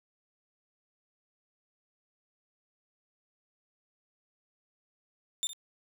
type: tone with echo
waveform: 25% pulse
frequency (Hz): 3600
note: A7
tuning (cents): +39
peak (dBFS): -25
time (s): 5.43-5.47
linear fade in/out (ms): 0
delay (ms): 62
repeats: 1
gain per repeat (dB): -13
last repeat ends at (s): 5.532
effects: none